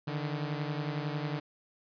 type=beating tone pair; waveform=sawtooth; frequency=145.9 / 156.9 Hz; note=D3 / D#3; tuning=-11 / +15 cents; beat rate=11 Hz; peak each=-30 / -33 dBFS; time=0.07-1.4 s; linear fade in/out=10 ms; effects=resampled to 11025 Hz